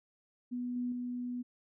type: tone with level steps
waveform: sine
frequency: 245.9 Hz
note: B3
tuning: 7 cents flat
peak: -34 / -32 / -35 dBFS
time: 0.51-1.43 s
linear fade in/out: 20 ms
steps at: 0.76 / 0.92 s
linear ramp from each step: 2 ms
effects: none